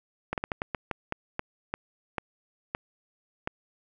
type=slowing click train; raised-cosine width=0.5 ms; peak=-14 dBFS; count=13; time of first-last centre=0.33-3.474 s; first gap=48 ms; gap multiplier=1.28; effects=none